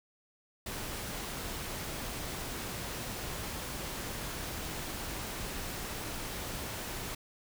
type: noise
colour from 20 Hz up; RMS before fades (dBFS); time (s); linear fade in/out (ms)
pink; -39; 0.66-7.15; 5
effects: none